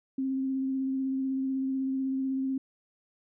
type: tone with vibrato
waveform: sine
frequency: 265.9 Hz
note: C4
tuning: 28 cents sharp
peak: -27 dBFS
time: 0.18-2.58 s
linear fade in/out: 5 ms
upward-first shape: triangle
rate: 16 Hz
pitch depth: 18 cents each way
effects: none